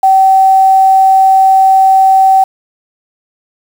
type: tone with quantisation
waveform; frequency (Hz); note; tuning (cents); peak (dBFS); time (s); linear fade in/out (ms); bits
sine; 768; G5; -36; -3; 0.03-2.44; 5; 5
effects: none